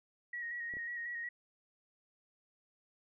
sine tone with vibrato, 1897 Hz, A#6, 30 cents sharp, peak -38 dBFS, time 0.33-1.29 s, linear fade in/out 5 ms, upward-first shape square, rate 5.5 Hz, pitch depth 27 cents each way
clicks, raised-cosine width 2 ms, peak -39 dBFS, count 2, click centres 0.738 / 0.769 s
effects none

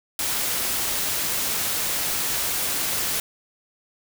white noise, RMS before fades -25 dBFS, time 0.19-3.2 s, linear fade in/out 2 ms, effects none

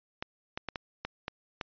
clicks, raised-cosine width 0.3 ms, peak -18 dBFS, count 7, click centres 0.225 / 0.575 / 0.687 / 0.758 / 1.05 / 1.281 / 1.612 s, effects resampled to 11025 Hz

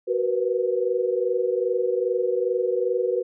sine tone cluster, 373.7 / 475.7 / 498.2 Hz, F#4 / A#4 / B4, +17 / +35 / +15 cents, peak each -25 dBFS, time 0.07-3.23 s, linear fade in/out 20 ms, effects none

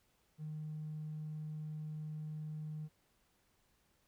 triangle tone, 153.8 Hz, D#3, 20 cents flat, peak -37 dBFS, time 0.38-2.89 s, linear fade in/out 50 ms, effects tanh soft clip ceiling -38 dBFS + pink hiss -75 dBFS RMS until 4.07 s

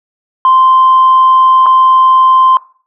sine tone with dropouts, 1042 Hz, C6, 7 cents flat, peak -3 dBFS, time 0.45-2.57 s, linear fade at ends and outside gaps 1 ms, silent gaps 1.66-1.665 s, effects noise-tail reverb RT60 0.4 s tail -20 dB re dry + tanh soft clip ceiling 0 dBFS

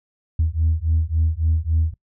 sine beating tone pair, 78.6 / 82.2 Hz, D#2 / E2, +18 / -4 cents, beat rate 3.6 Hz, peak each -19 dBFS, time 0.39-1.94 s, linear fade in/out 5 ms, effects noise-tail reverb RT60 0.1 s tail -22 dB re dry + tanh soft clip ceiling -11 dBFS

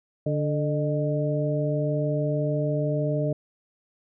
harmonic tone with a mistuned harmonic, 146.5 Hz, D3, 4 cents flat, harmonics 1 / 2 / 3 / 4, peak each -25 / -31 / -31 / -28 dBFS, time 0.26-3.33 s, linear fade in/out 5 ms, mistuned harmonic 4, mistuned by +66 cents, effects none

